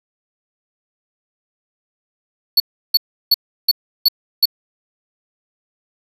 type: tone bursts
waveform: square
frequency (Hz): 4435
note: C#8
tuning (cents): 0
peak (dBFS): -9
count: 6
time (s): 2.57-4.456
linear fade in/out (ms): 5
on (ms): 31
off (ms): 340
effects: none